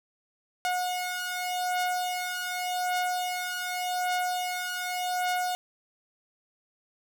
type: beating tone pair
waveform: sawtooth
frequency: 724 / 724.86 Hz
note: F#5 / F#5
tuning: -38 / -36 cents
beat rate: 0.86 Hz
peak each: -29 / -26 dBFS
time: 0.65-5.55 s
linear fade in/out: 0 ms
effects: none